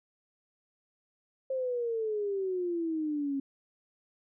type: exponential sweep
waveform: sine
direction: down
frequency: 533 to 271.3 Hz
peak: -29 dBFS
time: 1.5-3.4 s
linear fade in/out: 5 ms
effects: none